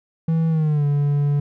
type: tone with pitch glide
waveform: triangle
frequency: 162.8 to 144.2 Hz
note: E3 to D3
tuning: -21 to -31 cents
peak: -14 dBFS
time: 0.28-1.4 s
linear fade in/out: 5 ms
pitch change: -210 cents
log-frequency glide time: 0.49-0.85 s
effects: none